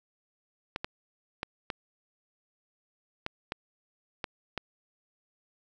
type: clicks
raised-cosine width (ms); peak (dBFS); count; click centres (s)
0.3; -16; 8; 0.761 / 0.845 / 1.431 / 1.702 / 3.264 / 3.521 / 4.242 / 4.577
effects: none

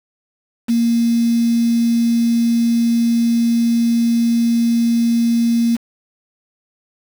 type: tone with quantisation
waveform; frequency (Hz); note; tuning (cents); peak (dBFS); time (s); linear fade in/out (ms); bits
sine; 233.1; A#3; 0; -12; 0.68-5.77; 20; 5
effects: none

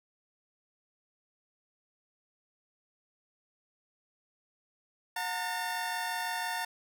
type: tone cluster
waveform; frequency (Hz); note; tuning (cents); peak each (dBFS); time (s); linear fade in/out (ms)
25% pulse; 724 / 912 / 1778; F#5 / A#5 / A6; -38 / -38 / +18; -34 / -31 / -36; 5.16-6.65; 5
effects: none

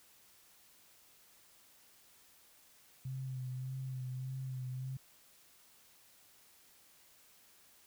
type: tone with vibrato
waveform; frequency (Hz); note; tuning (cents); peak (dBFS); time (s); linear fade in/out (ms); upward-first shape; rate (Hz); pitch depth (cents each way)
sine; 129.8; C3; -13; -38; 3.05-4.97; 5; sine; 1.7; 32
effects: white hiss -64 dBFS RMS until 7.86 s

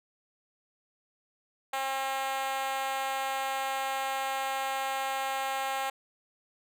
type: tone with high-pass filter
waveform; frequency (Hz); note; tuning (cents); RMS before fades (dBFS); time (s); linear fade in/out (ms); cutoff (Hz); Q
5% pulse; 268.5; C4; +45; -32; 1.73-5.9; 5; 700; 7.1
effects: none

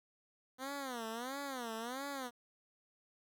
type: tone with vibrato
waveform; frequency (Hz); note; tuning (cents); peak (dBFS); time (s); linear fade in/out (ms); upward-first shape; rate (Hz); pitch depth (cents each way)
10% pulse; 251; B3; +28; -32; 0.58-2.31; 50; sine; 1.5; 210
effects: 12-bit

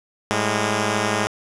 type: tone pair together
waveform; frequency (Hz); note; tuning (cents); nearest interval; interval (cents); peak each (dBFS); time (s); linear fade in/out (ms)
5% pulse; 108.4 / 204.6; A2 / G#3; -25 / -26; major seventh; 1099; -11; 0.31-1.27; 0
effects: resampled to 22050 Hz + 7-bit

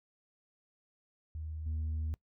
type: tone with level steps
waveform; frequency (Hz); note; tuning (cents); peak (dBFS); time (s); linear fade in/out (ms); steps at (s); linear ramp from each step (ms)
sine; 78.3; D#2; +11; -37 / -30; 1.35-2.14; 0; 1.66; 5
effects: noise-tail reverb RT60 0.1 s tail -25 dB re dry + tanh soft clip ceiling -31 dBFS

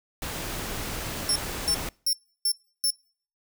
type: noise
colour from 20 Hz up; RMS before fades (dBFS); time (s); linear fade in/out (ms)
pink; -33; 0.22-1.89; 2
type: tone bursts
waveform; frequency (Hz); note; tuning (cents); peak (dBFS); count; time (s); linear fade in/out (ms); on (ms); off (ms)
20% pulse; 5400; E8; +41; -16; 5; 1.29-2.905; 2; 67; 320
effects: noise-tail reverb RT60 0.5 s tail -26 dB re dry

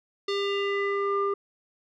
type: tone with low-pass filter sweep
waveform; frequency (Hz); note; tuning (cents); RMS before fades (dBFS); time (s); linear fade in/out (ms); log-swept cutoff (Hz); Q
square; 399.7; G4; +34; -27; 0.28-1.34; 5; 4300 to 1000; 3.1
effects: none

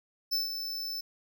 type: tone with ADSR envelope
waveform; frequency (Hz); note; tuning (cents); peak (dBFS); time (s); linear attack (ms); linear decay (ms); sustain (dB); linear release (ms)
square; 5280; E8; +2; -26; 0.31-1.01; 21; 150; -8; 7
effects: none

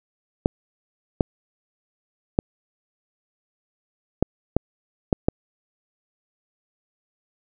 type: clicks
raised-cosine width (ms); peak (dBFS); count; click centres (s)
2; -3; 7; 0.459 / 1.208 / 2.389 / 4.226 / 4.566 / 5.128 / 5.285
effects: none

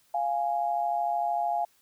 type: tone pair together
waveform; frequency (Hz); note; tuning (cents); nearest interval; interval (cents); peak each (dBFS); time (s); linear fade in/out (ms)
sine; 696.8 / 830; F5 / G#5; -4 / -1; minor third; 303; -27 / -29; 0.14-1.65; 5
effects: white hiss -65 dBFS RMS until 1.81 s

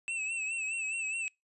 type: tone with vibrato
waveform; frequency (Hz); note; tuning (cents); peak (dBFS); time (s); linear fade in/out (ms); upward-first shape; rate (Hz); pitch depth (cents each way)
square; 2637; E7; 0; -33; 0.08-1.28; 0; sine; 4.8; 61
effects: noise-tail reverb RT60 0.2 s tail -25 dB re dry + resampled to 24000 Hz

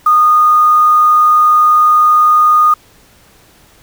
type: tone with quantisation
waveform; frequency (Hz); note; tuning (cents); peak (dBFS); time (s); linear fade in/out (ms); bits
sine; 1229; D#6; -22; -5; 0.06-2.74; 5; 5
effects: pink hiss -46 dBFS RMS until 3.82 s

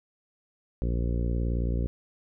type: harmonic tone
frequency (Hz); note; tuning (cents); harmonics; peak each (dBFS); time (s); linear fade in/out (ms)
58.7; A#1; +13; 1 / 2 / 3 / 4 / 5 / 6 / 7 / 8 / 9; -26 / -32 / -36 / -38 / -40 / -42 / -43 / -44 / -45; 0.82-1.87; 0
effects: none

